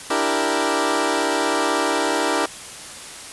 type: chord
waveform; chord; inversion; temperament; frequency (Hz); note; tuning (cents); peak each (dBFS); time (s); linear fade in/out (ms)
15% pulse; E half-diminished seventh; third; equal; 293.7 / 329.6 / 392 / 466.2; D4 / E4 / G4 / Bb4; 0 / 0 / 0 / 0; -18; 0.1-2.46; 5
effects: white hiss -36 dBFS RMS until 3.32 s + resampled to 24000 Hz